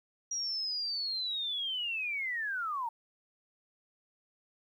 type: linear sweep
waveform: sine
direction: down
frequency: 5750 to 887 Hz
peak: -32 dBFS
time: 0.31-2.89 s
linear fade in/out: 5 ms
effects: 11-bit